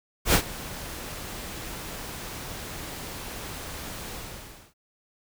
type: noise with ADSR envelope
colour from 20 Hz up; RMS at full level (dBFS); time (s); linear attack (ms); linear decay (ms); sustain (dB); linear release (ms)
pink; -18; 0.25-4.74; 87; 80; -19; 630
effects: none